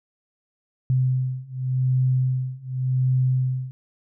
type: beating tone pair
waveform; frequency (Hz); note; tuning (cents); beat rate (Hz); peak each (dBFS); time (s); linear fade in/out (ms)
sine; 128.4 / 129.28; C3 / C3; -32 / -20; 0.88; -23 / -22; 0.9-3.71; 0
effects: none